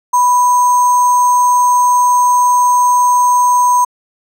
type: tone with sample-and-hold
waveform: sine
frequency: 987.8 Hz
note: B5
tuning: in tune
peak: -7 dBFS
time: 0.13-3.85 s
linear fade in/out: 10 ms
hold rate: 7350 Hz
effects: low-pass 12000 Hz 12 dB/octave